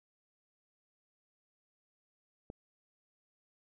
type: click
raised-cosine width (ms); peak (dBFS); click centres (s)
2; -30; 2.501
effects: none